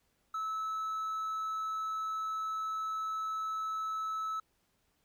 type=tone with hard clipping; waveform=triangle; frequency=1303 Hz; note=E6; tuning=20 cents flat; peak=-34 dBFS; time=0.34-4.4 s; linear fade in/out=5 ms; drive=5 dB; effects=pink hiss -75 dBFS RMS until 5.04 s